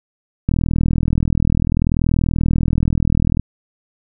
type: click train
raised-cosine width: 5 ms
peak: -4 dBFS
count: 119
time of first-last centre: 0.49-3.396 s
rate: 40.6 Hz
effects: none